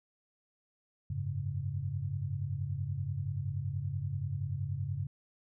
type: chord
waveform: sine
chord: F# suspended second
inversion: none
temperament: equal with one note detuned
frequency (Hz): 92.5 / 102.99 / 138.59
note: F#2 / G#2 / C#3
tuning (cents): 0 / -14 / 0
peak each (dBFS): -38 / -37 / -36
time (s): 1.1-5.07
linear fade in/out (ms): 5
effects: none